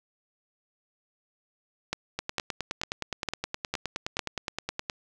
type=two click trains; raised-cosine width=0.2 ms; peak=-13 / -11 dBFS; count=27 / 6; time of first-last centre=2.19-4.898 / 1.93-4.192 s; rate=9.6 / 2.21 Hz; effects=none